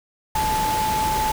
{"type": "tone in noise", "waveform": "sine", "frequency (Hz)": 868, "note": "A5", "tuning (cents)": -24, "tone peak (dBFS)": -20, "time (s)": [0.35, 1.32], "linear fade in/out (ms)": 5, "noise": "pink", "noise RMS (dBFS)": -27, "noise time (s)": [0.35, 1.32], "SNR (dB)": 4, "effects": []}